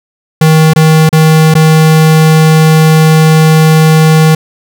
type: tone with dropouts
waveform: square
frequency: 157.8 Hz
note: D#3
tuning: 25 cents sharp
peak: -3 dBFS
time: 0.41-4.35 s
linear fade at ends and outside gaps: 5 ms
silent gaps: 0.735-0.76 / 1.092-1.127 / 1.541-1.551 s
effects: none